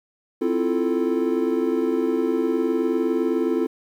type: chord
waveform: triangle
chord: F major seventh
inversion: second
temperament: equal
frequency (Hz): 261.6 / 329.6 / 349.2 / 440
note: C4 / E4 / F4 / A4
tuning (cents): 0 / 0 / 0 / 0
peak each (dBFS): -23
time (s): 0.41-3.67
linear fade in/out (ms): 10
effects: 9-bit